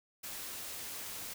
white noise, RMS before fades -43 dBFS, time 0.23-1.34 s, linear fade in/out 10 ms, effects none

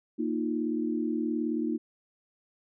sine chord, Bb suspended fourth, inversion none, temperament just, 233.1 / 310.8 / 349.6 Hz, Bb3 / Eb4 / F4, 0 / -2 / +2 cents, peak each -31 / -30 / -34 dBFS, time 0.18-1.78 s, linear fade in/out 20 ms, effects none

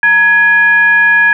sine tone with frequency modulation, 1675 Hz, G#6, 14 cents sharp, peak -5 dBFS, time 0.03-1.33 s, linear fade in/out 2 ms, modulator 748 Hz, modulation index 0.45, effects none

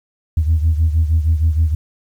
sine beating tone pair, 78.6 / 85 Hz, D#2 / F2, +18 / -46 cents, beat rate 6.4 Hz, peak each -12 / -17 dBFS, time 0.37-1.75 s, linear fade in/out 5 ms, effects tanh soft clip ceiling -7 dBFS + 8-bit

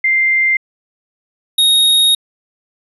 sine / square tone pair in turn, 2093 / 3743 Hz, C7 / A#7, 0 / +6 cents, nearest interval minor seventh, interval 1006 cents, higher second, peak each -10 / -9 dBFS, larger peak second, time 0.04-0.57 / 1.58-2.15 s, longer second, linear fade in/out 5 ms, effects resampled to 32000 Hz

